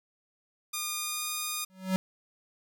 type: tone with pitch glide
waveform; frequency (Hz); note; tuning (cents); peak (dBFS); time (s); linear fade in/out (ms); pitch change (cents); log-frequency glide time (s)
5% pulse; 1216 to 1225.9; D#6 to D#6; -40 to -26; -20; 0.73-1.65; 10; +14; 0.95-1.32
type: tone with exponential growth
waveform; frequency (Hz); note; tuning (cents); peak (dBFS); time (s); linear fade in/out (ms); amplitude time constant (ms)
square; 187.9; F#3; +27; -22; 1.7-1.96; 0; 56
effects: none